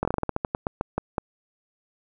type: slowing click train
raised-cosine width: 1 ms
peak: -10 dBFS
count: 15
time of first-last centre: 0.03-1.182 s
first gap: 21 ms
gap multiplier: 1.19
effects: none

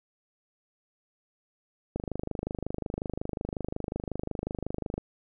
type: click train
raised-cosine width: 2 ms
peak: -18 dBFS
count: 78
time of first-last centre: 1.96-4.98 s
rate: 25.5 Hz
effects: none

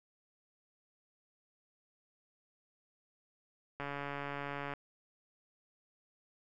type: click train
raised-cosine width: 0.5 ms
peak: -25 dBFS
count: 134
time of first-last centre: 3.8-4.737 s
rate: 142 Hz
effects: none

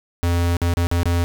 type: tone with dropouts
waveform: square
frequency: 86.2 Hz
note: F2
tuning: 22 cents flat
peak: -17 dBFS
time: 0.23-1.24 s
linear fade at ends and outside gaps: 0 ms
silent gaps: 0.568-0.617 / 0.738-0.771 / 0.87-0.914 / 1.032-1.056 s
effects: none

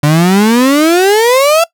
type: exponential sweep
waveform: 35% pulse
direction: up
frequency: 143.5 to 682 Hz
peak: -4 dBFS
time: 0.03-1.64 s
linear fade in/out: 5 ms
effects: noise-tail reverb RT60 0.1 s tail -20 dB re dry

